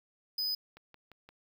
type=tone; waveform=square; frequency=5000 Hz; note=D#8; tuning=8 cents sharp; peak=-31 dBFS; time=0.38-0.55 s; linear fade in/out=5 ms
type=click train; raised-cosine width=0.3 ms; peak=-36 dBFS; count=4; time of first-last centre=0.77-1.29 s; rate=5.77 Hz
effects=10-bit